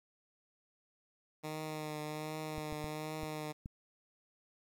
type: tone with vibrato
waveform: 10% pulse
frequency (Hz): 153.7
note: D#3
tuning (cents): -21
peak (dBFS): -31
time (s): 1.43-3.53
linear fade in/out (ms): 20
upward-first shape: triangle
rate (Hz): 1.3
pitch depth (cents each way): 29
type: clicks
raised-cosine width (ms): 5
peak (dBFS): -31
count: 5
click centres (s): 2.581 / 2.726 / 2.843 / 3.233 / 3.659
effects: 11-bit